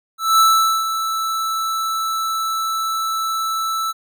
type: tone with ADSR envelope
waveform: square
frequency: 1318.5 Hz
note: E6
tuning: in tune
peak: -10 dBFS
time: 0.18-3.93 s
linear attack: 210 ms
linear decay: 450 ms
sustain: -10 dB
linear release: 28 ms
effects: none